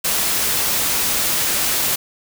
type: noise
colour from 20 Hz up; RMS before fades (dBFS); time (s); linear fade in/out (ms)
white; -19; 0.04-1.96; 10
effects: none